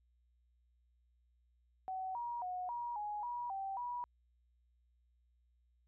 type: tone with pitch steps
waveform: sine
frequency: 754 / 952 / 729 / 955 / 834 / 964 / 778 / 971 Hz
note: F#5 / A#5 / F#5 / A#5 / G#5 / B5 / G5 / B5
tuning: +32 / +36 / -26 / +42 / +7 / -42 / -13 / -30 cents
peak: -38 dBFS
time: 1.88-4.04 s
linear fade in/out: 0 ms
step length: 270 ms
effects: added 60 Hz sine -70 dBFS peak until 5.87 s